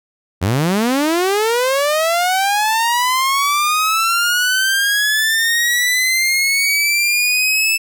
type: linear sweep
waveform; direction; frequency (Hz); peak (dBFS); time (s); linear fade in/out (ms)
sawtooth; up; 82 to 2635; -10; 0.41-7.78; 20
effects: none